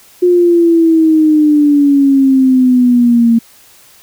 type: exponential sweep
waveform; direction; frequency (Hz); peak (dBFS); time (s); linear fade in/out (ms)
sine; down; 359.2 to 228.8; -5; 0.22-3.39; 10
effects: white hiss -43 dBFS RMS until 4.02 s